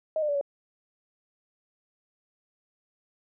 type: tone with pitch steps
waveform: sine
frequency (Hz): 629 / 601 / 576 / 564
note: D#5 / D5 / D5 / C#5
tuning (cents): +19 / +40 / -34 / +30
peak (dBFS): -24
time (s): 0.16-0.412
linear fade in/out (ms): 2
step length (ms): 63
effects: none